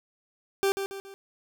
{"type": "tone with echo", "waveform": "40% pulse", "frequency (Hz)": 392, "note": "G4", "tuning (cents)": 0, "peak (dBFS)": -21, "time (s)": [0.63, 0.72], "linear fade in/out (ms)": 0, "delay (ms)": 140, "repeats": 3, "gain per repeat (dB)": -7, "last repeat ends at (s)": 1.14, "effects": []}